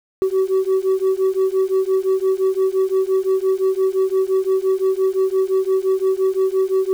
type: beating tone pair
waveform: sine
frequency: 377.5 / 383.3 Hz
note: F#4 / G4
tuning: +35 / -39 cents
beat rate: 5.8 Hz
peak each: -16 dBFS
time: 0.22-6.93 s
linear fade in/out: 0 ms
effects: tanh soft clip ceiling -12 dBFS + 7-bit